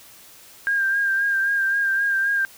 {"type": "tone with vibrato", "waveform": "sine", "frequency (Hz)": 1600, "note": "G6", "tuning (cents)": 35, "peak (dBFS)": -18, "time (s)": [0.67, 2.45], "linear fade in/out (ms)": 0, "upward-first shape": "sine", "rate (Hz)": 3.8, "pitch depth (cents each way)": 33, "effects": ["white hiss -47 dBFS RMS until 2.57 s"]}